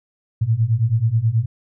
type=beating tone pair; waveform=sine; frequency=108.3 / 117.6 Hz; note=A2 / A#2; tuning=-27 / +16 cents; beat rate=9.3 Hz; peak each=-19 / -17 dBFS; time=0.41-1.46 s; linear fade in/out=10 ms; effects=none